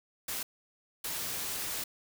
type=noise bursts at uneven times; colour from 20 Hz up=white; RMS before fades=-36 dBFS; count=2; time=0.28-0.43 / 1.04-1.84 s; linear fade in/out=5 ms; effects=none